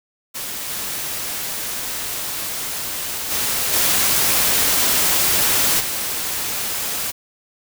white noise with level steps, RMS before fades -28 / -26 / -21 / -17 / -24 dBFS, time 0.34-7.12 s, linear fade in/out 20 ms, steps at 0.68 / 3.3 / 3.72 / 5.79 s, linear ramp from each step 20 ms, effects none

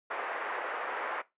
white band-pass noise, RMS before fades -36 dBFS, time 0.1-1.22 s, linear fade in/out 10 ms, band 430 to 1800 Hz, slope 24 dB/octave, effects noise-tail reverb RT60 0.2 s tail -18 dB re dry + resampled to 8000 Hz

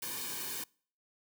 white noise with comb filter, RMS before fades -39 dBFS, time 0.02-0.64 s, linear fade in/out 5 ms, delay 1.5 ms, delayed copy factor -1, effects noise-tail reverb RT60 0.5 s tail -26 dB re dry

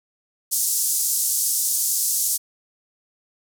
white band-pass noise, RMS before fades -22 dBFS, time 0.51-2.38 s, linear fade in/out 20 ms, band 5800 to 13000 Hz, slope 24 dB/octave, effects none

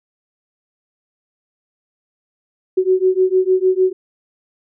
sine beating tone pair, 370 / 376.6 Hz, F#4 / F#4, 0 / +31 cents, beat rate 6.6 Hz, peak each -15 dBFS, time 2.77-3.93 s, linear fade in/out 10 ms, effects none

